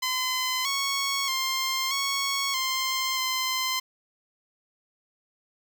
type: tone with pitch steps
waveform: 10% pulse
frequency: 1024 / 1106 / 1055 / 1106 / 1049 / 1036 Hz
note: C6 / C#6 / C6 / C#6 / C6 / C6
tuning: -38 / -4 / +14 / -4 / +4 / -17 cents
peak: -17 dBFS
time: 0.02-3.8 s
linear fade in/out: 10 ms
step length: 630 ms
effects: none